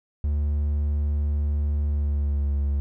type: tone with pitch glide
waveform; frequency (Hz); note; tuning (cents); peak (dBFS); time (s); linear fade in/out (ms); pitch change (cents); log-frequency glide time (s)
triangle; 73.3 to 70.72; D2 to C#2; -3 to +35; -19; 0.24-2.8; 0; -62; 1.86-2.54
effects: none